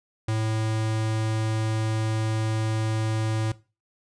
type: tone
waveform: square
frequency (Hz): 110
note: A2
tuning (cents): 0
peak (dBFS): -24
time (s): 0.28-3.52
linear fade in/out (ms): 5
effects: noise-tail reverb RT60 0.3 s tail -18 dB re dry + resampled to 22050 Hz